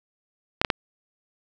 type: clicks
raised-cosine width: 0.3 ms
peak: -3 dBFS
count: 3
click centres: 0.615 / 0.648 / 0.702 s
effects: none